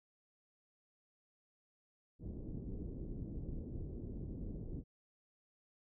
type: low-pass noise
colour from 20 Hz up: pink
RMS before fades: -44 dBFS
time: 2.19-4.84 s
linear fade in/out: 50 ms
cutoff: 370 Hz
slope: 24 dB/octave
effects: none